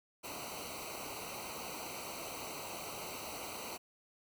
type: noise with comb filter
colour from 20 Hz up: pink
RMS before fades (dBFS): -44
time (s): 0.23-3.78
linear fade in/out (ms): 20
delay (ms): 0.58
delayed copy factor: -0.95
effects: none